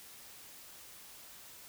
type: silence
effects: white hiss -53 dBFS RMS until 1.68 s